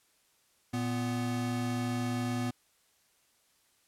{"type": "tone pair together", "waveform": "square", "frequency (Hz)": [116.52, 246.9], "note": ["A#2", "B3"], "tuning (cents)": [0, 0], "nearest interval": "octave + minor second", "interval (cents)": 1300, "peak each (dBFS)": [-35, -33], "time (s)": [0.73, 2.51], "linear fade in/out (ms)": 10, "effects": ["white hiss -69 dBFS RMS until 3.87 s", "low-pass 12000 Hz 12 dB/octave"]}